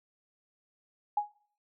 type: tone with exponential decay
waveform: sine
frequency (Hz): 830.6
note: G#5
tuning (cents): 0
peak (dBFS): -22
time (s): 1.17-1.32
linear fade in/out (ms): 5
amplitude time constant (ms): 32
effects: noise-tail reverb RT60 0.6 s tail -25 dB re dry